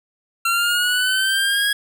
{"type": "linear sweep", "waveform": "25% pulse", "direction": "up", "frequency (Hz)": [1361, 1661.2], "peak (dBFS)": -13, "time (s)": [0.45, 1.73], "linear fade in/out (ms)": 5, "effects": []}